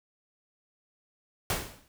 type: noise with exponential decay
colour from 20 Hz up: pink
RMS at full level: -26 dBFS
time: 1.5-1.88 s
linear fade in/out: 1 ms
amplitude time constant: 81 ms
effects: none